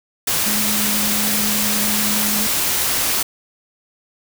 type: tone in noise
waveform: sine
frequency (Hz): 210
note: G#3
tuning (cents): +19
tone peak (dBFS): -24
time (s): 0.46-2.47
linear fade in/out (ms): 5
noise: white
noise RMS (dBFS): -19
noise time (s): 0.27-3.23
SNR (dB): -8
effects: none